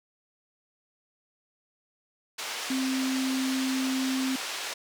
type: band-pass noise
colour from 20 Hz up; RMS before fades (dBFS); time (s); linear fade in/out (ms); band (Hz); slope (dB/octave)
white; -35; 2.38-4.74; 10; 500 to 5300; 12
type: tone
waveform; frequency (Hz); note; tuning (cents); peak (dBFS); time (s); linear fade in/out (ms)
sine; 262.8; C4; +8; -26; 2.7-4.36; 5
effects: none